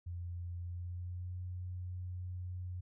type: tone with pitch glide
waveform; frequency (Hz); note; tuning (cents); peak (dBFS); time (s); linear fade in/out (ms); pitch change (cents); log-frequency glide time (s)
sine; 87.31 to 90.34; F2 to F#2; 0 to -41; -39; 0.06-2.81; 10; +59; 0.6-1.42
effects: none